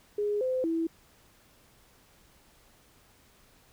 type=tone with pitch steps; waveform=sine; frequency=414.4 / 514 / 328.5 Hz; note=G#4 / C5 / E4; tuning=-4 / -31 / -6 cents; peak=-26 dBFS; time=0.18-0.87 s; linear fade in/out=5 ms; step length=230 ms; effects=pink hiss -61 dBFS RMS until 3.72 s